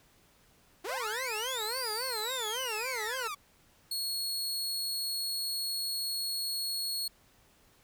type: linear two-way sweep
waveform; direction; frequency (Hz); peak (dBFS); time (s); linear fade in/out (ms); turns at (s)
sawtooth; up then down; 314.8 to 4927 to 1119; -32; 0.84-3.35; 10; 1.86
type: tone with vibrato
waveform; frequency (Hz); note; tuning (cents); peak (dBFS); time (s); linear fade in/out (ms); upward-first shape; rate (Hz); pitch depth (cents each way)
15% pulse; 472.3; A#4; +23; -29; 0.88-3.28; 10; sine; 3.6; 190
type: tone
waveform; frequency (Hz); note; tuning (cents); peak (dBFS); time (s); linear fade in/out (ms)
sawtooth; 4333; C#8; -40; -29; 3.91-7.08; 5
effects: pink hiss -64 dBFS RMS until 7.83 s